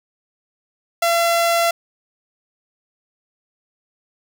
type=tone; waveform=sawtooth; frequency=679 Hz; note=F5; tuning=49 cents flat; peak=-11 dBFS; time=1.02-1.71 s; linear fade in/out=5 ms; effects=none